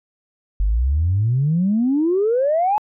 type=exponential sweep; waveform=sine; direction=up; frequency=46.25 to 869 Hz; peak=-14 dBFS; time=0.6-2.78 s; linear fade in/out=0 ms; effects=tanh soft clip ceiling -10 dBFS